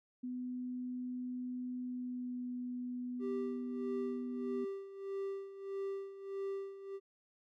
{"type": "tone with pitch glide", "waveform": "sine", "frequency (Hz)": [250, 247.7], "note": ["B3", "B3"], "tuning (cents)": [21, 5], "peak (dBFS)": -38, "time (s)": [0.23, 4.65], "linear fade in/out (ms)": 10, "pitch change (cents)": -16, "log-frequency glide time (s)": [1.82, 2.46]}
{"type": "tone with tremolo", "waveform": "triangle", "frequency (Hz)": 392, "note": "G4", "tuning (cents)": 0, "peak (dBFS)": -34, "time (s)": [3.19, 7], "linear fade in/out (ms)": 50, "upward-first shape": "sine", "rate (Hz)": 1.6, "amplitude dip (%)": 75}
{"effects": []}